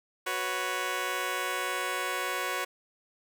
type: chord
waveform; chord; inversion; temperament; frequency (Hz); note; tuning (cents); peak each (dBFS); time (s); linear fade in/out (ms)
10% pulse; F# suspended fourth; none; just; 370 / 493.3 / 555; F#4 / B4 / C#5; 0 / -2 / +2; -27; 0.26-2.65; 10
effects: none